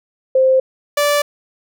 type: tone pair in turn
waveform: sine / sawtooth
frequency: 523.3 / 582.5 Hz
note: C5 / D5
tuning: 0 / -14 cents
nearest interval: major second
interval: 186 cents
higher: second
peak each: -9 dBFS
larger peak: neither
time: 0.35-0.6 / 0.97-1.22 s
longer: neither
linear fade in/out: 5 ms
effects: none